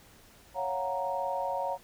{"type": "chord", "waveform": "sine", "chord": "Gb major seventh", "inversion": "second", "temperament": "equal", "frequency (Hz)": [554.4, 698.5, 740, 932.3], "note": ["Db5", "F5", "Gb5", "Bb5"], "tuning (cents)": [0, 0, 0, 0], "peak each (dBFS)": [-34, -38, -36, -33], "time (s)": [0.54, 1.78], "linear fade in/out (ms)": 50, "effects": ["pink hiss -57 dBFS RMS until 1.83 s"]}